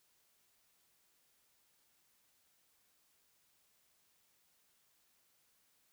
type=silence; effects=white hiss -74 dBFS RMS until 5.92 s